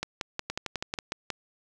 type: two click trains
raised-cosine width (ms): 0.2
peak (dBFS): -14 / -13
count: 4 / 8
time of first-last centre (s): 0.5-0.988 / 0.03-1.303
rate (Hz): 6.15 / 5.5
effects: none